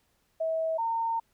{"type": "tone pair in turn", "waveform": "sine", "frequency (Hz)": [646, 913.6], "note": ["E5", "A#5"], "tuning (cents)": [-35, -35], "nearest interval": "tritone", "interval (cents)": 600, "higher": "second", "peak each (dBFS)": -26, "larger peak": "neither", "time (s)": [[0.4, 0.78], [0.78, 1.2]], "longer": "second", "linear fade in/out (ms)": 10, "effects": ["pink hiss -71 dBFS RMS until 1.33 s"]}